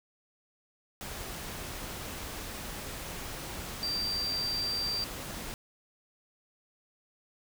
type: tone in noise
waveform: sine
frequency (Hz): 4699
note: D8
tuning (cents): 0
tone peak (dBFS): -30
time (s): 3.83-5.04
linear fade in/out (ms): 0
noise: pink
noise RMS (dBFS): -40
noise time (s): 1.01-5.54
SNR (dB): +7
effects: none